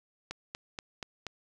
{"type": "click train", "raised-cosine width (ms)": 0.2, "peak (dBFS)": -20, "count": 5, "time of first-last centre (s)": [0.31, 1.267], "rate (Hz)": 4.18, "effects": []}